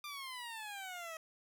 15% pulse exponential sweep, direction down, 1200 to 634 Hz, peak -37 dBFS, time 0.04-1.17 s, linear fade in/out 2 ms, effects none

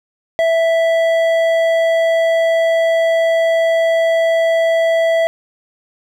triangle tone with hard clipping, 659.3 Hz, E5, in tune, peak -13 dBFS, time 0.39-5.27 s, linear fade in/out 0 ms, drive 12 dB, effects none

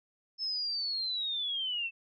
sine linear sweep, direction down, 5274 to 2637 Hz, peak -31 dBFS, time 0.38-1.91 s, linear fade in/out 50 ms, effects none

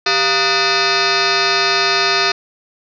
sine tone with frequency modulation, 1480 Hz, F#6, in tune, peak -12 dBFS, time 0.06-2.32 s, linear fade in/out 5 ms, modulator 544 Hz, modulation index 6.5, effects none

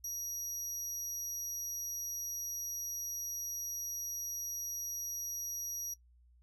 35% pulse tone, 5760 Hz, F#8, 47 cents flat, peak -34 dBFS, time 0.04-5.94 s, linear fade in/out 5 ms, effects noise-tail reverb RT60 0.1 s tail -22 dB re dry + added 60 Hz sine -61 dBFS peak until 6.42 s

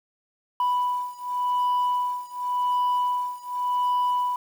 sine beating tone pair, 987.8 / 988.69 Hz, B5 / B5, 0 / +2 cents, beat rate 0.89 Hz, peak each -23 / -24 dBFS, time 0.6-4.36 s, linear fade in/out 2 ms, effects tanh soft clip ceiling -19 dBFS + 8-bit

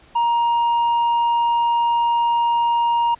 triangle tone with tanh clipping, 940 Hz, A#5, 14 cents sharp, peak -16 dBFS, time 0.15-3.15 s, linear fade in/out 10 ms, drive 8 dB, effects pink hiss -50 dBFS RMS until 3.19 s + resampled to 8000 Hz

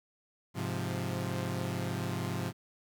sawtooth chord, F minor, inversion first, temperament equal, 103.83 / 130.81 / 174.61 Hz, Ab2 / C3 / F3, 0 / 0 / 0 cents, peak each -33 dBFS, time 0.54-2.53 s, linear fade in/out 50 ms, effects 11-bit

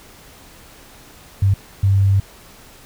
sine tone bursts at uneven times, 98 Hz, G2, in tune, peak -11 dBFS, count 2, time 1.42-1.54 / 1.83-2.2 s, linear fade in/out 5 ms, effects pink hiss -44 dBFS RMS until 2.85 s

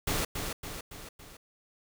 pink noise with echo, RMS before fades -30 dBFS, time 0.07-0.25 s, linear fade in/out 5 ms, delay 280 ms, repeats 4, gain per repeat -5 dB, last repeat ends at 1.37 s, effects none

